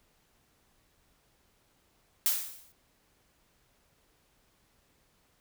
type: noise with exponential decay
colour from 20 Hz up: blue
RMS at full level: -24 dBFS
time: 2.26-2.72 s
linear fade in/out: 0 ms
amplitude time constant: 100 ms
effects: pink hiss -69 dBFS RMS until 5.4 s